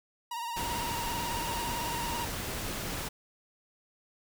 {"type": "tone with vibrato", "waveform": "45% pulse", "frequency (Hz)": 939, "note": "A#5", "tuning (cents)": 12, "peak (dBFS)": -34, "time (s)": [0.31, 2.25], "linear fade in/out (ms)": 5, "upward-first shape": "sine", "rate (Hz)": 18, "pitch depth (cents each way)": 53}
{"type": "noise", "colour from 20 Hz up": "pink", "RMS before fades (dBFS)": -36, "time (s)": [0.56, 3.09], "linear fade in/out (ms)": 10}
{"effects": []}